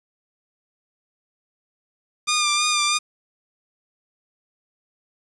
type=tone with vibrato; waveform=10% pulse; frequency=1203 Hz; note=D6; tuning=41 cents sharp; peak=-10 dBFS; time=2.27-2.99 s; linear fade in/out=20 ms; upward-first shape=sine; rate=3.1 Hz; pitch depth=31 cents each way; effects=resampled to 24000 Hz + 8-bit